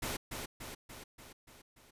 pink noise with echo, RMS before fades -37 dBFS, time 0.02-0.17 s, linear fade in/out 10 ms, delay 290 ms, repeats 6, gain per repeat -4 dB, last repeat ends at 1.91 s, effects resampled to 32000 Hz

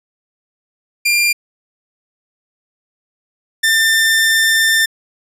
sawtooth tone pair in turn, 2392 / 1792 Hz, D7 / A6, +31 / +31 cents, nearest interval perfect fourth, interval 500 cents, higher first, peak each -8 / -7 dBFS, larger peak second, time 1.05-1.33 / 3.63-4.86 s, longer second, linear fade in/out 10 ms, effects resampled to 32000 Hz

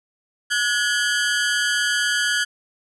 sawtooth ring-modulated tone, 1568 Hz, G6, in tune, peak -12 dBFS, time 0.5-2.45 s, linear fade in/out 20 ms, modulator 118 Hz, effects resampled to 24000 Hz

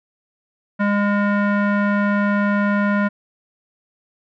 square tone with low-pass filter, 203.8 Hz, G#3, 32 cents flat, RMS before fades -18 dBFS, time 0.79-3.09 s, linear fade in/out 20 ms, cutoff 1600 Hz, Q 3, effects none

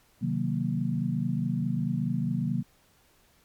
sine chord, C half-diminished seventh, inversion none, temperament equal, 130.81 / 155.56 / 185 / 233.1 Hz, C3 / Eb3 / Gb3 / Bb3, 0 / 0 / 0 / 0 cents, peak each -31 dBFS, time 0.21-2.63 s, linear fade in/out 20 ms, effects pink hiss -63 dBFS RMS until 3.44 s + MP3 96 kbps

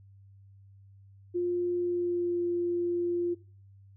sine tone with pitch glide, 352.6 to 348.3 Hz, F4 to F4, +17 to -5 cents, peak -26 dBFS, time 1.34-3.35 s, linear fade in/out 20 ms, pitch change -22 cents, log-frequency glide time 1.76-2.44 s, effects noise-tail reverb RT60 0.4 s tail -19 dB re dry + added 98 Hz sine -52 dBFS peak until 3.96 s

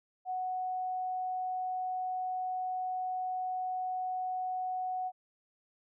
sine tone, 740 Hz, F#5, in tune, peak -32 dBFS, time 0.25-5.12 s, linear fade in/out 50 ms, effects none

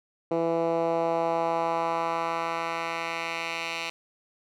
10% pulse tone with band-pass filter sweep, 166.3 Hz, E3, 16 cents sharp, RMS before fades -28 dBFS, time 0.31-3.9 s, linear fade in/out 5 ms, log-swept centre 440 to 2900 Hz, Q 1.5, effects none

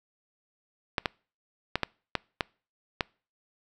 clicks, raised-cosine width 0.3 ms, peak -9 dBFS, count 7, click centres 0.982 / 1.058 / 1.756 / 1.833 / 2.153 / 2.408 / 3.008 s, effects noise-tail reverb RT60 0.4 s tail -26 dB re dry

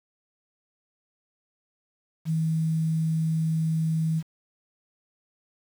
sine tone, 160.3 Hz, E3, 48 cents flat, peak -22 dBFS, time 2.25-4.23 s, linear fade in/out 50 ms, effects 8-bit

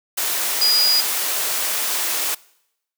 sine tone in noise, 4902 Hz, D#8, 27 cents flat, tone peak -14 dBFS, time 0.61-1.01 s, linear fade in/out 10 ms, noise white, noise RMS -22 dBFS, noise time 0.17-2.35 s, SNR +5 dB, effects noise-tail reverb RT60 0.8 s tail -23 dB re dry + high-pass 400 Hz 12 dB/octave

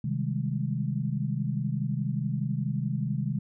sine chord, Ab major seventh, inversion first, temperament equal, 130.81 / 155.56 / 196 / 207.7 Hz, C3 / Eb3 / G3 / Ab3, 0 / 0 / 0 / 0 cents, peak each -30 / -31 / -35 / -34 dBFS, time 0.04-3.39 s, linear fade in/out 5 ms, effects none

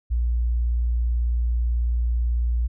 sine tone, 59.1 Hz, A#1, 24 cents sharp, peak -19 dBFS, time 0.1-2.68 s, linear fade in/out 20 ms, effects none

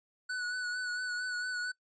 square tone with vibrato, 1480 Hz, F#6, in tune, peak -34 dBFS, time 0.29-1.72 s, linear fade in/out 10 ms, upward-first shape sine, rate 4.4 Hz, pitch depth 28 cents each way, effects noise-tail reverb RT60 0.1 s tail -23 dB re dry + resampled to 16000 Hz

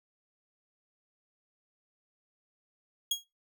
sawtooth tone with exponential decay, 3300 Hz, G#7, 12 cents flat, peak -21 dBFS, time 3.11-3.24 s, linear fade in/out 5 ms, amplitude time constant 27 ms, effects noise-tail reverb RT60 0.2 s tail -17 dB re dry

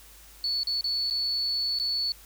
sine tone with dropouts, 4435 Hz, C#8, in tune, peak -25 dBFS, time 0.44-2.12 s, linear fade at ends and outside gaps 1 ms, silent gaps 0.633-0.671 / 0.81-0.842 / 1.1-1.108 / 1.788-1.798 s, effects added 50 Hz sine -53 dBFS peak until 2.25 s + white hiss -52 dBFS RMS until 2.25 s

